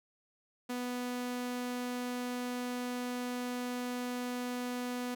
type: tone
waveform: sawtooth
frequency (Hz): 246.9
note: B3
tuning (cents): 0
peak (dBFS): -31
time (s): 0.69-5.15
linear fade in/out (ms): 10
effects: none